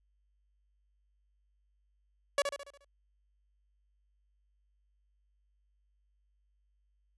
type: tone with echo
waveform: sawtooth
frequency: 566 Hz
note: C#5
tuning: 36 cents sharp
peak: -21 dBFS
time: 2.38-2.42 s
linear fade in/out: 2 ms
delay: 71 ms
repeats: 6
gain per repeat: -6 dB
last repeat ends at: 2.846 s
effects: added 50 Hz sine -70 dBFS peak until 7.17 s + resampled to 24000 Hz